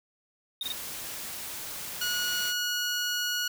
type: noise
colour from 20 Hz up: white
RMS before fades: -38 dBFS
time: 0.61-2.54 s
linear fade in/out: 50 ms
type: tone bursts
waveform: triangle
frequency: 3700 Hz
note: A#7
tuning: 14 cents flat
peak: -28 dBFS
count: 3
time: 0.61-0.722 s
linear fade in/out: 2 ms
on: 22 ms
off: 23 ms
type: tone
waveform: 15% pulse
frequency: 1454 Hz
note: F#6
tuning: 31 cents flat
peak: -21 dBFS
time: 2.01-3.48 s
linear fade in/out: 5 ms
effects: none